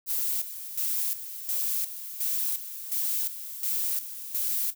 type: noise with tremolo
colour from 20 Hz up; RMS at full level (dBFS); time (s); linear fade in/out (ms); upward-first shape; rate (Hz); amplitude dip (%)
violet; -28; 0.06-4.75; 50; square; 1.4; 70
effects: none